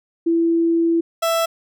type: tone pair in turn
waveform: sine / 30% pulse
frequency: 333.5 / 662.4 Hz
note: E4 / E5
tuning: +20 / +8 cents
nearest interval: octave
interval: 1188 cents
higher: second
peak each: -14 dBFS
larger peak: neither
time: 0.26-1.01 / 1.22-1.46 s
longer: first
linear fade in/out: 10 ms
effects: none